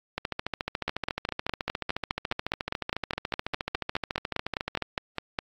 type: two click trains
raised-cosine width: 0.3 ms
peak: -11 / -13 dBFS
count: 23 / 66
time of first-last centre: 0.88-5.388 / 0.18-4.823 s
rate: 4.88 / 14 Hz
effects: AAC 48 kbps